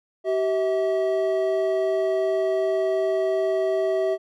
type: tone pair together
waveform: triangle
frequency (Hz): 383.9 / 645.6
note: G4 / E5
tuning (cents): -36 / -36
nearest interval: major sixth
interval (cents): 900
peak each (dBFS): -21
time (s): 0.24-4.18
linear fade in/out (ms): 50
effects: none